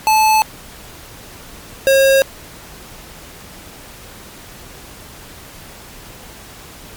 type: tone pair in turn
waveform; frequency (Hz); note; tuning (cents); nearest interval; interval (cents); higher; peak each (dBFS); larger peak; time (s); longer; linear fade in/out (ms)
square; 869 / 540.6; A5 / C#5; -22 / -44; minor sixth; 822; first; -10 / -9; second; 0.07-0.42 / 1.87-2.22; neither; 0
effects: pink hiss -37 dBFS RMS until 6.96 s + MP3 96 kbps